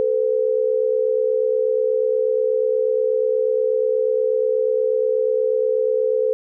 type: tone pair together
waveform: sine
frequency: 440 / 508.3 Hz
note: A4 / B4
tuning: 0 / +50 cents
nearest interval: major second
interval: 250 cents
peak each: -19 dBFS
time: 0-6.33 s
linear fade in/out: 0 ms
effects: none